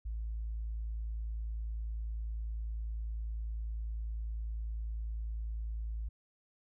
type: tone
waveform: sine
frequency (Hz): 55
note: A1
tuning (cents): 0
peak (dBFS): -34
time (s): 0.05-6.09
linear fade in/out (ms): 10
effects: tanh soft clip ceiling -31 dBFS